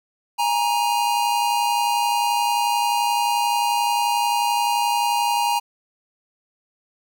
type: tone pair together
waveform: square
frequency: 828 / 939.4 Hz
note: G#5 / A#5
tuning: -5 / +13 cents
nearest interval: major second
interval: 218 cents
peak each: -23 / -21 dBFS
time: 0.38-5.6 s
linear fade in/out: 20 ms
effects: none